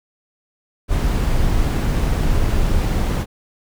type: noise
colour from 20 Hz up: brown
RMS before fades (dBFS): -17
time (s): 0.88-3.26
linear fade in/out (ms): 50
effects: none